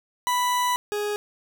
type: tone pair in turn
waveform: 40% pulse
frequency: 987.8 / 415.3 Hz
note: B5 / G#4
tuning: 0 / 0 cents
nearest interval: octave + minor third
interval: 1500 cents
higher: first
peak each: -20 / -24 dBFS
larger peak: first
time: 0.27-0.76 / 0.92-1.16 s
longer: first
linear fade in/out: 0 ms
effects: none